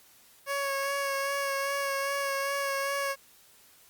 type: tone with vibrato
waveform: 15% pulse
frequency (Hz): 554.4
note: C#5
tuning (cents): 0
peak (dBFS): -22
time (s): 0.46-3.16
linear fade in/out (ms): 50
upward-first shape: sine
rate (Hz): 2.5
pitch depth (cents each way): 19
effects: white hiss -58 dBFS RMS until 3.89 s + Opus 48 kbps